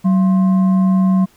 sine tone with frequency modulation, 188.6 Hz, F#3, 33 cents sharp, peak -10 dBFS, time 0.04-1.26 s, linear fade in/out 20 ms, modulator 869 Hz, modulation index 0.23, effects pink hiss -52 dBFS RMS until 1.36 s

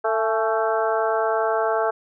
harmonic tone with a mistuned harmonic, 222.6 Hz, A3, 20 cents sharp, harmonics 2 / 3 / 4 / 5 / 6 / 7, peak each -24 / -23 / -26 / -30 / -28 / -32 dBFS, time 0.04-1.91 s, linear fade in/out 10 ms, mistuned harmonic 4, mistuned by -54 cents, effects none

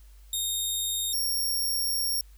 15% pulse tone pair in turn, 3700 / 5544 Hz, A#7 / F8, -14 / -14 cents, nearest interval perfect fifth, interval 700 cents, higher second, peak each -20 dBFS, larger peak neither, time 0.33-1.13 / 1.13-2.21 s, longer second, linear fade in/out 2 ms, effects added 50 Hz sine -48 dBFS peak until 2.37 s + white hiss -63 dBFS RMS until 2.37 s

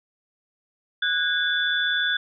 sine tone cluster, 1476 / 1636 / 3466 Hz, F#6 / G#6 / A7, -5 / -26 / -27 cents, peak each -25 dBFS, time 1.02-2.17 s, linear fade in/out 5 ms, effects none

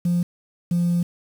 sine tone pair in turn, 174.61 / 173.66 Hz, F3 / F3, 0 / -9 cents, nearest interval unison, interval 9 cents, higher first, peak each -16 dBFS, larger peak neither, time 0.05-0.23 / 0.71-1.03 s, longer second, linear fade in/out 5 ms, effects tanh soft clip ceiling -14 dBFS + 7-bit

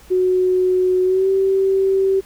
sine tone with pitch glide, 368.2 to 385.8 Hz, F#4 to G4, -8 to -28 cents, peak -13 dBFS, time 0.1-2.21 s, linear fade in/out 20 ms, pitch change +80 cents, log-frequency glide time 1.04-1.29 s, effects added 55 Hz sine -48 dBFS peak until 2.25 s + pink hiss -47 dBFS RMS until 2.25 s

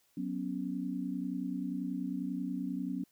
sine chord, F# suspended fourth, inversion none, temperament equal, 185 / 246.9 / 277.2 Hz, F#3 / B3 / C#4, 0 / 0 / 0 cents, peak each -38 / -38 / -37 dBFS, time 0.17-3.04 s, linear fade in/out 5 ms, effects white hiss -71 dBFS RMS until 3.11 s

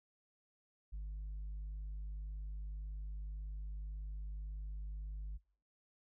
sine tone, 50.9 Hz, G#1, 34 cents flat, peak -38 dBFS, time 0.92-5.38 s, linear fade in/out 20 ms, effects noise-tail reverb RT60 0.5 s tail -26 dB re dry + tanh soft clip ceiling -40 dBFS

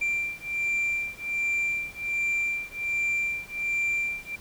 sine beating tone pair, 2361 / 2362.3 Hz, D7 / D7, +9 / +10 cents, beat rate 1.3 Hz, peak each -27 dBFS, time 0.01-4.36 s, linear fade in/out 10 ms, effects tanh soft clip ceiling -22 dBFS + pink hiss -49 dBFS RMS until 4.4 s

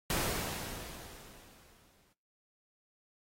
pink noise with exponential decay, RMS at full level -31 dBFS, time 0.1-2.13 s, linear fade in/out 2 ms, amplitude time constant 440 ms, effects noise-tail reverb RT60 0.5 s tail -25 dB re dry + AAC 48 kbps

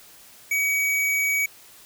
square tone, 2265 Hz, C#7, 37 cents sharp, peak -21 dBFS, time 0.51-1.46 s, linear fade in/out 5 ms, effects white hiss -49 dBFS RMS until 1.85 s

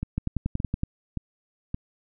two click trains, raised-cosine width 5 ms, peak -13 / -16 dBFS, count 8 / 4, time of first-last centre 0.18-0.834 / 0.03-1.744 s, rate 10.7 / 1.75 Hz, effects none

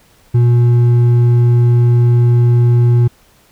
triangle tone with hard clipping, 120 Hz, B2, 49 cents flat, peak -8 dBFS, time 0.34-3.08 s, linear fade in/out 10 ms, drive 8 dB, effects pink hiss -50 dBFS RMS until 3.51 s

